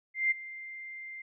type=tone with ADSR envelope; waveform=sine; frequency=2094 Hz; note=C7; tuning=1 cent sharp; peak=-22 dBFS; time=0.14-1.22 s; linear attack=170 ms; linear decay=16 ms; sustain=-18 dB; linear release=6 ms; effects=none